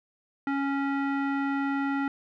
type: tone with low-pass filter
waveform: square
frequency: 277.2 Hz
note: C#4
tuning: in tune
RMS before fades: -28 dBFS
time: 0.47-2.08 s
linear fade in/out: 2 ms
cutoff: 1700 Hz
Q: 2.2
effects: none